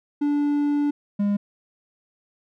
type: tone pair in turn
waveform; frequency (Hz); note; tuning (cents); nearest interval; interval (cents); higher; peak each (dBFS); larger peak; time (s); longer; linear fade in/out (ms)
triangle; 290.6 / 203.4; D4 / G#3; -18 / -36; tritone; 618; first; -17; neither; 0.21-0.91 / 1.19-1.37; first; 10
effects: none